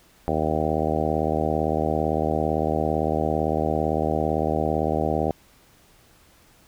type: harmonic tone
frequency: 77.78 Hz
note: D#2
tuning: in tune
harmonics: 1 / 2 / 3 / 4 / 5 / 6 / 7 / 8 / 9 / 10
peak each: -30 / -30 / -30 / -30 / -30 / -30 / -30 / -30 / -30 / -30 dBFS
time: 0.28-5.31 s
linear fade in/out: 0 ms
effects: pink hiss -56 dBFS RMS until 6.67 s